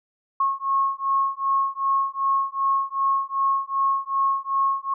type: beating tone pair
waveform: sine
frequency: 1089 / 1091.6 Hz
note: C#6 / C#6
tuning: -31 / -27 cents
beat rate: 2.6 Hz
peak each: -23 dBFS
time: 0.4-4.94 s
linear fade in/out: 5 ms
effects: none